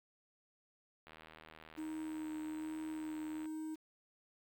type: click train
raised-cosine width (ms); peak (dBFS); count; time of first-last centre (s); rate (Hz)
0.3; -37; 190; 1.07-3.456; 79.2
type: tone with vibrato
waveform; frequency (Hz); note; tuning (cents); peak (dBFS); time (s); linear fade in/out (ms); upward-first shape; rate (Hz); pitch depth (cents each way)
triangle; 311.1; D#4; 0; -38; 1.77-3.76; 20; sine; 1.2; 12
effects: low-pass 3000 Hz 12 dB/octave + 10-bit